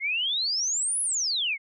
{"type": "exponential two-way sweep", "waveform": "sine", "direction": "up then down", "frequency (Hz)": [2086, 10700, 2086], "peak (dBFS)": -24, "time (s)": [0, 1.58], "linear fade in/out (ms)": 50, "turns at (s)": 1.01, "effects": []}